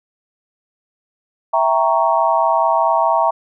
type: chord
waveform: sine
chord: E diminished seventh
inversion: none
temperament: equal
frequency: 659.3 / 784 / 932.3 / 1108.7 Hz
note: E5 / G5 / Bb5 / Db6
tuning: 0 / 0 / 0 / 0 cents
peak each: -17 / -20 / -16 / -20 dBFS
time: 1.53-3.31 s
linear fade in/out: 10 ms
effects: none